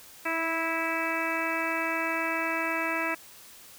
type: harmonic tone with a mistuned harmonic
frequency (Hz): 328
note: E4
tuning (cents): -9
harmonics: 1 / 2 / 3 / 4 / 5 / 6 / 7 / 8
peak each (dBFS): -35 / -35 / -35 / -35 / -35 / -35 / -35 / -35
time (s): 0.25-3.15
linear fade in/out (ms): 10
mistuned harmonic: 1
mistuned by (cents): -18
effects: white hiss -50 dBFS RMS until 3.78 s